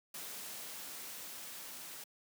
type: noise with level ramp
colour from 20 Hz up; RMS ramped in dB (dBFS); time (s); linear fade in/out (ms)
white; -45 to -48; 0.14-2.04; 5
effects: high-pass 150 Hz 12 dB/octave